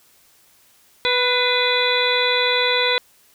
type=harmonic tone with a mistuned harmonic; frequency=493.9 Hz; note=B4; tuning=in tune; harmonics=1 / 2 / 3 / 4 / 5 / 7 / 8; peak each=-22 / -25 / -26 / -24 / -25 / -23 / -23 dBFS; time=1.05-2.98 s; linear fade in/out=0 ms; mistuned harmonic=4; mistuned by=+44 cents; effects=white hiss -55 dBFS RMS until 3.34 s